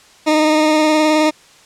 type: tone with vibrato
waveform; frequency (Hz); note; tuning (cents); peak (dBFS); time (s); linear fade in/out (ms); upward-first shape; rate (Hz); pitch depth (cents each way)
20% pulse; 308.1; D#4; -17; -6; 0.26-1.31; 20; triangle; 19; 27
effects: white hiss -46 dBFS RMS until 1.65 s + low-pass 7000 Hz 12 dB/octave